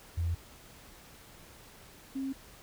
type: tone pair in turn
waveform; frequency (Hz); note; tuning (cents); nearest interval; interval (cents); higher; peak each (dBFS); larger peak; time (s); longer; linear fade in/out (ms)
sine; 84.7 / 268.9; E2 / C4; +48 / +47; octave + minor sixth; 1999; second; -28 / -32; first; 0.17-0.35 / 2.15-2.33; neither; 10
effects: pink hiss -54 dBFS RMS until 2.62 s